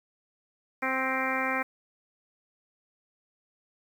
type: harmonic tone with a mistuned harmonic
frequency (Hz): 262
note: C4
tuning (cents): +2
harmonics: 1 / 2 / 3 / 4 / 5 / 6 / 7 / 8 / 9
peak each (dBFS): -35 / -35 / -35 / -35 / -35 / -35 / -35 / -35 / -35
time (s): 0.82-1.63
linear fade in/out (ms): 10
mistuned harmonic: 7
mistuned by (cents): +27
effects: 9-bit